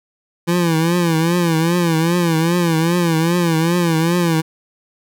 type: tone with vibrato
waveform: 25% pulse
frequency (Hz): 168.1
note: E3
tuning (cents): +34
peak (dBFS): -10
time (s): 0.47-4.42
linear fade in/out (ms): 20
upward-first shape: triangle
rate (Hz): 2.5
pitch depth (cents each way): 110
effects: none